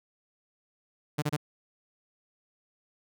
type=tone bursts; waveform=sawtooth; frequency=149 Hz; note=D3; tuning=25 cents sharp; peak=-22 dBFS; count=3; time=1.18-1.367 s; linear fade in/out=10 ms; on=43 ms; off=29 ms; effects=none